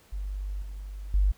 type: tone with level steps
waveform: sine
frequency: 49 Hz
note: G1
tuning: in tune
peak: -30 / -35 / -19 dBFS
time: 0.12-1.32 s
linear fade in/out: 10 ms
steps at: 0.62 / 1.14 s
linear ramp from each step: 2 ms
effects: pink hiss -59 dBFS RMS until 1.37 s